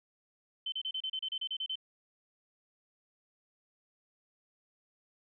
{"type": "tone bursts", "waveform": "sine", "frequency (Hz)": 3073, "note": "G7", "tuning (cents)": -35, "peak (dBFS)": -33, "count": 12, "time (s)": [0.66, 1.756], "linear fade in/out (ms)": 5, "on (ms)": 62, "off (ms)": 32, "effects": []}